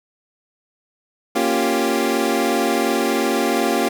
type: chord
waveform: 25% pulse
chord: G half-diminished seventh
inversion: first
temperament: equal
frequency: 233.1 / 277.2 / 349.2 / 392 Hz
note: Bb3 / Db4 / F4 / G4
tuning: 0 / 0 / 0 / 0 cents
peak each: -19 dBFS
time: 1.35-3.89 s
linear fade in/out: 10 ms
effects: none